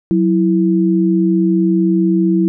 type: tone pair together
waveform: sine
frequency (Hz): 184.98 / 329.6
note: F#3 / E4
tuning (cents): 0 / 0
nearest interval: minor seventh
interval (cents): 1000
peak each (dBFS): -13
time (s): 0.11-2.48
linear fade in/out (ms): 0
effects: none